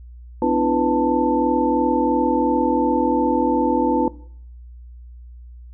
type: tone cluster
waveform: sine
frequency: 253.7 / 296.6 / 336.8 / 495.6 / 887 Hz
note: B3 / D4 / E4 / B4 / A5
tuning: +47 / +17 / +37 / +6 / +14 cents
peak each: -22 dBFS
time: 0.42-4.08 s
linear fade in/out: 2 ms
effects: noise-tail reverb RT60 0.6 s tail -19 dB re dry + added 60 Hz sine -37 dBFS peak until 5.73 s